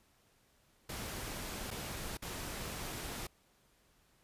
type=noise with dropouts; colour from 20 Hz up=pink; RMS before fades=-42 dBFS; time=0.89-3.27 s; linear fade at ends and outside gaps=5 ms; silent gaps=1.706-1.711 / 2.172-2.221 s; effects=pink hiss -70 dBFS RMS until 4.23 s + resampled to 32000 Hz